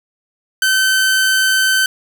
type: tone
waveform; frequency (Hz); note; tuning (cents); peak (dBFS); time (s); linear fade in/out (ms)
sawtooth; 1536; G6; -36; -8; 0.62-1.86; 2
effects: none